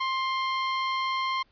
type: tone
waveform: sawtooth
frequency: 1054 Hz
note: C6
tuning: 12 cents sharp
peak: -22 dBFS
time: 0-1.43 s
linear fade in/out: 10 ms
effects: pink hiss -66 dBFS RMS until 1.51 s + resampled to 11025 Hz